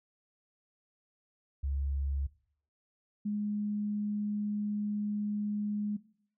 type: tone pair in turn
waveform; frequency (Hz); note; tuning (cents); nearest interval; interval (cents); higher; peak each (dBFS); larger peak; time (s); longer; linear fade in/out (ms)
sine; 69.4 / 208; C#2 / G#3; +3 / +3; octave + perfect fifth; 1900; second; -30 / -30; neither; 1.63-2.27 / 3.25-5.97; second; 10
effects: noise-tail reverb RT60 0.6 s tail -19 dB re dry